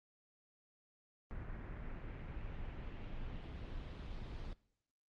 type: noise with low-pass filter sweep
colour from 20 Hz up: brown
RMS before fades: -45 dBFS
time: 1.31-4.53 s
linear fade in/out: 0 ms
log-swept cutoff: 1800 to 4200 Hz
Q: 1.9
effects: noise-tail reverb RT60 0.7 s tail -22 dB re dry + Opus 24 kbps